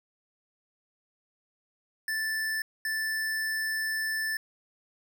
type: tone bursts at uneven times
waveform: square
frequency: 1760 Hz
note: A6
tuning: in tune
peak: -29 dBFS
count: 2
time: 2.08-2.62 / 2.85-4.37 s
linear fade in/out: 2 ms
effects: none